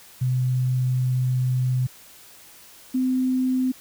sine tone pair in turn, 127.4 / 257 Hz, C3 / C4, -46 / -31 cents, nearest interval octave, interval 1215 cents, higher second, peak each -19 dBFS, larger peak neither, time 0.21-1.87 / 2.94-3.72 s, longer first, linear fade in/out 10 ms, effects white hiss -48 dBFS RMS until 3.8 s

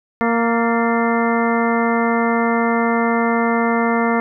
harmonic tone with a mistuned harmonic, 232 Hz, A#3, 8 cents flat, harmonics 1 / 2 / 3 / 4 / 5 / 6 / 8 / 9, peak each -18 / -21 / -23 / -24 / -25 / -26 / -27 / -28 dBFS, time 0.21-4.2 s, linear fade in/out 0 ms, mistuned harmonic 8, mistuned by -70 cents, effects none

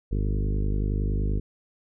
harmonic tone with a mistuned harmonic, 50.6 Hz, G#1, 44 cents flat, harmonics 1 / 2 / 3 / 4 / 5 / 6 / 7 / 8 / 9, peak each -24 / -30 / -34 / -36 / -38 / -40 / -41 / -42 / -43 dBFS, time 0.11-1.4 s, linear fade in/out 10 ms, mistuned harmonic 1, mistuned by -50 cents, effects none

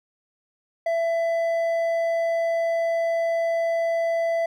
sine tone with hard clipping, 667 Hz, E5, 20 cents sharp, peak -22 dBFS, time 0.86-4.46 s, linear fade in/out 5 ms, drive 5 dB, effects none

